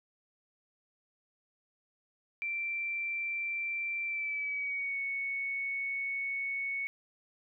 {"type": "tone with pitch glide", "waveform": "sine", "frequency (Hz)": [2349, 2217], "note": ["D7", "C#7"], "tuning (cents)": [0, 0], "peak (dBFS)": -32, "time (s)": [2.42, 6.87], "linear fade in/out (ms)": 0, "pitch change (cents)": -100, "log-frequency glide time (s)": [4.05, 4.99], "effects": []}